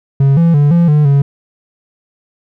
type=tone with pitch steps; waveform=triangle; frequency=137.5 / 167.8 / 145 / 170.9 / 149.3 / 140.2 Hz; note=C#3 / E3 / D3 / F3 / D3 / C#3; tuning=-14 / +31 / -22 / -37 / +29 / +20 cents; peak=-4 dBFS; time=0.2-1.22 s; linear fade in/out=5 ms; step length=170 ms; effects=none